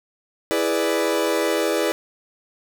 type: chord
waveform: 40% pulse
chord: E dominant seventh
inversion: none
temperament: equal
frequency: 329.6 / 415.3 / 493.9 / 587.3 Hz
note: E4 / G#4 / B4 / D5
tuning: 0 / 0 / 0 / 0 cents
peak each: -24 dBFS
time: 0.51-1.92 s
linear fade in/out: 0 ms
effects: none